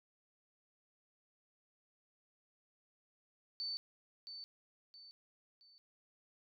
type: tone with echo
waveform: sine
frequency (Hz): 4529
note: C#8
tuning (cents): +36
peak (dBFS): -38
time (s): 3.6-3.77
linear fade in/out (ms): 0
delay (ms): 670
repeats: 3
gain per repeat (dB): -8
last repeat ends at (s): 5.78
effects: none